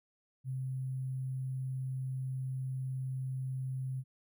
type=tone with sample-and-hold; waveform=sine; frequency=130.81 Hz; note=C3; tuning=in tune; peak=-34 dBFS; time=0.44-4.04 s; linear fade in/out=50 ms; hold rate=11025 Hz; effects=none